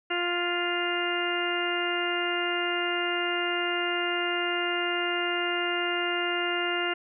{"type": "harmonic tone with a mistuned harmonic", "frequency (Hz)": 350.6, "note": "F4", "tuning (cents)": 7, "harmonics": [1, 2, 3, 4, 5, 6, 7, 8], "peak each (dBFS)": [-31, -34, -39, -32, -37, -34, -43, -32], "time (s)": [0.1, 6.94], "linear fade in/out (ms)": 10, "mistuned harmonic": 6, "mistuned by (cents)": -20, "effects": []}